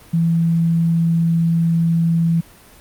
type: tone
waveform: sine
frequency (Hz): 166.4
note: E3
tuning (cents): +17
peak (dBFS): -13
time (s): 0.13-2.41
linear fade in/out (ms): 10
effects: pink hiss -45 dBFS RMS until 2.8 s + Opus 32 kbps